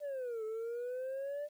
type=exponential two-way sweep; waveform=sine; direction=down then up; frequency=595 to 432.4 to 595 Hz; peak=-34 dBFS; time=0-1.49 s; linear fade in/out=50 ms; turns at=0.44 s; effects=tanh soft clip ceiling -36 dBFS + 11-bit

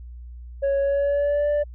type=tone with pitch glide; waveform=sine; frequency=554.4 to 587.4 Hz; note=C#5 to D5; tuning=0 to 0 cents; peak=-16 dBFS; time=0.62-1.64 s; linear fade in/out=20 ms; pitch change=+100 cents; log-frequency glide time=0.8-1.49 s; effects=tanh soft clip ceiling -18 dBFS + added 60 Hz sine -36 dBFS peak until 1.74 s

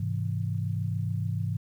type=chord; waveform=sine; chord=Ab augmented; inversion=none; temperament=equal; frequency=103.83 / 130.81 / 164.81 Hz; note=Ab2 / C3 / E3; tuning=0 / 0 / 0 cents; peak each=-29 / -33 / -33 dBFS; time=0-1.57 s; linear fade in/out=5 ms; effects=10-bit

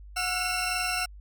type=tone cluster; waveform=20% pulse; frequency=727 / 1343 / 2709 Hz; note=F#5 / E6 / E7; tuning=-31 / +32 / +47 cents; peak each=-26 / -28 / -26 dBFS; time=0.16-1.06 s; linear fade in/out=10 ms; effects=added 50 Hz sine -43 dBFS peak until 1.2 s

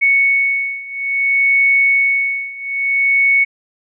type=beating tone pair; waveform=sine; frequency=2217 / 2217.59 Hz; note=C#7 / C#7; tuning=0 / 0 cents; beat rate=0.59 Hz; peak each=-16 / -14 dBFS; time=0.01-3.45 s; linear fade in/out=20 ms; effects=none

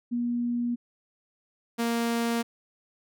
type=tone pair in turn; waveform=sine / sawtooth; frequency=239.8 / 233.1 Hz; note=A#3 / A#3; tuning=+49 / 0 cents; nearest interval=unison; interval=49 cents; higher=first; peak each=-25 / -21 dBFS; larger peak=second; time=0.11-0.76 / 1.78-2.43 s; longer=neither; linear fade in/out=20 ms; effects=none

